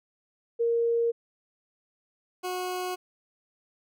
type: tone pair in turn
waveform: sine / 20% pulse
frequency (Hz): 466.2 / 364.8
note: A#4 / F#4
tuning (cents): 0 / -24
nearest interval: major third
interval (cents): 424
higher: first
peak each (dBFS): -22 / -25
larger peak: first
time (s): 0.59-1.12 / 2.43-2.96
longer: neither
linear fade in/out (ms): 20
effects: none